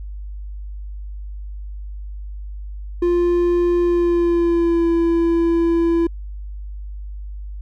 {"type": "tone with pitch glide", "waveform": "triangle", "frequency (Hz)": [349.2, 335.9], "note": ["F4", "E4"], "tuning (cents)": [0, 33], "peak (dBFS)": -12, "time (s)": [3.02, 6.07], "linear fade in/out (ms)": 5, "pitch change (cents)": -67, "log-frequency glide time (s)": [3.82, 4.88], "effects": ["added 50 Hz sine -28 dBFS peak until 7.61 s"]}